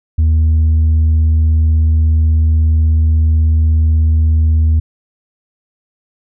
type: tone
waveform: sine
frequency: 79.1 Hz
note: D#2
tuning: 29 cents sharp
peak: -5 dBFS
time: 0.18-4.8 s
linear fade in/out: 10 ms
effects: tanh soft clip ceiling -7 dBFS